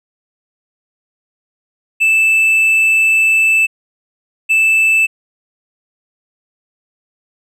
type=tone pair in turn; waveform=triangle; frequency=2637 / 2637 Hz; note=E7 / E7; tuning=0 / 0 cents; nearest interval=unison; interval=0 cents; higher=neither; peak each=-7 dBFS; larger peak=neither; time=2-3.67 / 4.49-5.07 s; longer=first; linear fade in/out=20 ms; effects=resampled to 32000 Hz